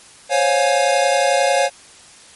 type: chord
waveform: square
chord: Db major seventh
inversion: third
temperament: equal with one note detuned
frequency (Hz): 523.3 / 554.4 / 708.6 / 830.6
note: C5 / Db5 / F5 / Ab5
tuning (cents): 0 / 0 / +25 / 0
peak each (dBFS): -23 / -18 / -19 / -22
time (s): 0.29-1.7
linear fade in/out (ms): 50
effects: white hiss -44 dBFS RMS until 2.35 s + MP3 48 kbps